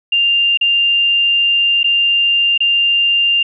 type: tone with dropouts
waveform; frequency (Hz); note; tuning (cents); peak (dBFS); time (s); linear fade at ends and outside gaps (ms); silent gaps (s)
sine; 2794; F7; 0; -10; 0.12-3.43; 5; 0.574-0.611 / 1.832-1.842 / 2.578-2.604
effects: none